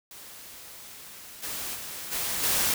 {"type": "noise with level steps", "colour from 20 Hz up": "white", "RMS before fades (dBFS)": [-45, -34, -38, -30, -25], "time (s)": [0.11, 2.74], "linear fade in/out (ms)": 2, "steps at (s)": [1.42, 1.74, 2.11, 2.42], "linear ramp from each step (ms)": 20, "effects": []}